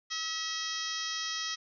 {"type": "harmonic tone with a mistuned harmonic", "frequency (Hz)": 644, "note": "E5", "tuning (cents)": -41, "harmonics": [2, 3, 4, 5, 6, 7, 8, 9, 10], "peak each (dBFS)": [-42, -40, -47, -39, -42, -44, -39, -41, -52], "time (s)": [0.1, 1.56], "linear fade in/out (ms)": 20, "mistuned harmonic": 7, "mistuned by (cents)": -15, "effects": []}